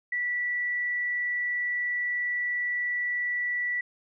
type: tone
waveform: sine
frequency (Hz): 1957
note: B6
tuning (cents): -16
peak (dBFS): -26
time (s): 0.12-3.81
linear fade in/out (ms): 5
effects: none